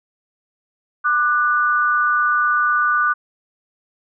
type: tone pair together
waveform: sine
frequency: 1192 / 1476 Hz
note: D6 / F#6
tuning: +25 / -5 cents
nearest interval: major third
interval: 370 cents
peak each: -17 dBFS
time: 1.04-3.14 s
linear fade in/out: 20 ms
effects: none